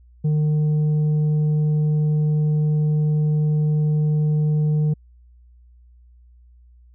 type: tone with tanh clipping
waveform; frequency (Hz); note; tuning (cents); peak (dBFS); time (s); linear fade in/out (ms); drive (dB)
sine; 151.9; D#3; -41; -17; 0.24-4.94; 10; 4
effects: added 60 Hz sine -47 dBFS peak until 6.94 s